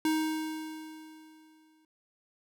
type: tone with exponential decay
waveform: square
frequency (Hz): 313.7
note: D#4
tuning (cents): +14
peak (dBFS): -25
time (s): 0.05-1.85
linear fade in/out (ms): 2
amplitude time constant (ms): 390
effects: none